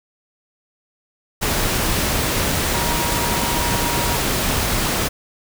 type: tone in noise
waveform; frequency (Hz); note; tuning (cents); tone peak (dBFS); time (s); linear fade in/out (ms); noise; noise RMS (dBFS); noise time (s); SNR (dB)
sine; 949; A#5; +31; -26; 2.73-4.18; 20; pink; -20; 1.41-5.09; -9
effects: none